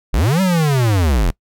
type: linear two-way sweep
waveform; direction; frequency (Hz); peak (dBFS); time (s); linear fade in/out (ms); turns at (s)
square; up then down; 35.58 to 194.6 to 35.58; -13; 0.13-1.31; 10; 0.41
effects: noise-tail reverb RT60 0.1 s tail -23 dB re dry